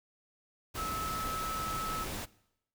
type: tone in noise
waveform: sine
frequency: 1300 Hz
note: E6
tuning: 24 cents flat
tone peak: -35 dBFS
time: 0.77-2.05 s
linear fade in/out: 20 ms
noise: pink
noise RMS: -39 dBFS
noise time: 0.74-2.26 s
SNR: +1 dB
effects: noise-tail reverb RT60 0.8 s tail -21 dB re dry